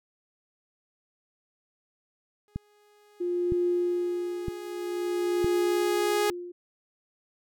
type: tone with exponential growth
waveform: sawtooth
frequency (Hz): 415.3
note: G#4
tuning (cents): 0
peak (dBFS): -19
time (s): 2.48-6.3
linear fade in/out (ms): 0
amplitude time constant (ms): 830
type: click train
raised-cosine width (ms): 5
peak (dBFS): -19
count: 4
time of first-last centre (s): 2.56-5.445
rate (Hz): 1.04
type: tone with tremolo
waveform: sine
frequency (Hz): 352.6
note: F4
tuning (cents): +17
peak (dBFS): -22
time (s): 3.2-6.52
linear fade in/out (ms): 10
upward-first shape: triangle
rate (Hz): 0.53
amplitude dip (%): 85
effects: none